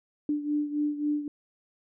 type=beating tone pair; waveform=sine; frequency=294.9 / 298.6 Hz; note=D4 / D4; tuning=+7 / +29 cents; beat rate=3.7 Hz; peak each=-27 / -32 dBFS; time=0.29-1.28 s; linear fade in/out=2 ms; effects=none